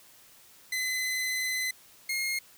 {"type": "tone pair in turn", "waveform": "sawtooth", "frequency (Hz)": [2028, 2144], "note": ["B6", "C7"], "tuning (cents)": [45, 42], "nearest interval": "minor second", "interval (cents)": 97, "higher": "second", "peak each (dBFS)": -25, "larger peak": "neither", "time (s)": [[0.72, 1.71], [2.09, 2.39]], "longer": "first", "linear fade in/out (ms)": 5, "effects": ["white hiss -56 dBFS RMS until 2.57 s"]}